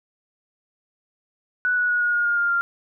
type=tone with pitch steps; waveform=sine; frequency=1480 / 1467.2 / 1454.6 / 1442 / 1429.6 / 1417.3 / 1405 / 1392.9 Hz; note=F#6 / F#6 / F#6 / F#6 / F6 / F6 / F6 / F6; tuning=0 / -15 / -30 / -45 / +40 / +25 / +10 / -5 cents; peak=-18 dBFS; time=1.65-2.61 s; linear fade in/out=0 ms; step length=120 ms; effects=none